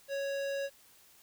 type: tone with notch filter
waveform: square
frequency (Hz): 554.4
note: C#5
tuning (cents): 0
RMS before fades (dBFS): -35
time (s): 0.08-0.7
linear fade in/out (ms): 50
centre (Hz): 11000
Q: 0.59
effects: white hiss -61 dBFS RMS until 1.22 s